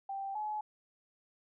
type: tone pair in turn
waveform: sine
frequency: 784 / 850 Hz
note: G5 / G#5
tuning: 0 / +40 cents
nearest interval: minor second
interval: 140 cents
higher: second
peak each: -36 / -34 dBFS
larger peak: second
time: 0.09-0.35 / 0.35-0.61 s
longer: neither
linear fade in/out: 5 ms
effects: none